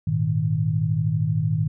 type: chord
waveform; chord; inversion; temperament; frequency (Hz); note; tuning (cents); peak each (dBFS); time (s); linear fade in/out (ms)
sine; Ab suspended second; none; just; 103.83 / 116.8 / 155.74; Ab2 / Bb2 / Eb3; 0 / +4 / +2; -25 / -25 / -22; 0.07-1.68; 5
effects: none